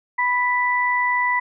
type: tone pair together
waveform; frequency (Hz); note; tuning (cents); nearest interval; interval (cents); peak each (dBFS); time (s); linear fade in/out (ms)
sine; 987.8 / 1977.6; B5 / B6; 0 / +2; octave; 1202; -20; 0.18-1.4; 10
effects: none